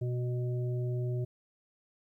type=harmonic tone; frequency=123.47 Hz; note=B2; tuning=in tune; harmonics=1 / 3 / 5; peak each=-30 / -39 / -46 dBFS; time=0.01-1.25 s; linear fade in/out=10 ms; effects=12-bit